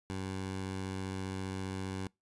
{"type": "tone", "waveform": "15% pulse", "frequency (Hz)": 95.1, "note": "F#2", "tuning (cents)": 48, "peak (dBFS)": -30, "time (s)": [0.1, 2.07], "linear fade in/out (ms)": 0, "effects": ["noise-tail reverb RT60 0.2 s tail -25 dB re dry", "resampled to 24000 Hz"]}